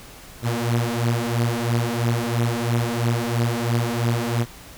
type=beating tone pair; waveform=sawtooth; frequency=116.54 / 119.54 Hz; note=A#2 / A#2; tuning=0 / +44 cents; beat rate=3 Hz; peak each=-19 dBFS; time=0.42-4.46 s; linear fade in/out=50 ms; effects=pink hiss -43 dBFS RMS until 4.77 s